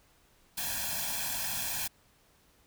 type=noise with comb filter; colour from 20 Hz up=white; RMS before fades=-34 dBFS; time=0.57-1.88 s; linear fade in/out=10 ms; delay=1.2 ms; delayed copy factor=+0.9; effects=pink hiss -65 dBFS RMS until 2.66 s